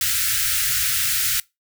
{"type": "band-stop noise", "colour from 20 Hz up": "white", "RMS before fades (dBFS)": -21, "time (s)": [0.01, 1.4], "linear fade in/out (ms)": 2, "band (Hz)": [140, 1300], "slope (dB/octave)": 96, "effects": ["noise-tail reverb RT60 0.2 s tail -22 dB re dry"]}